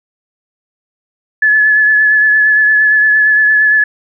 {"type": "tone with vibrato", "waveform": "sine", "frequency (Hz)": 1717, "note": "A6", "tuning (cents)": -43, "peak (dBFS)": -6, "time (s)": [1.42, 3.84], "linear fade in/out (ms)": 5, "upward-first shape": "triangle", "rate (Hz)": 8.7, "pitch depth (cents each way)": 27, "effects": []}